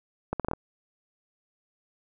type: accelerating click train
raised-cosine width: 1 ms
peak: -14 dBFS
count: 6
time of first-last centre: 0.33-0.534 s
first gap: 67 ms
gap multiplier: 0.75
effects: none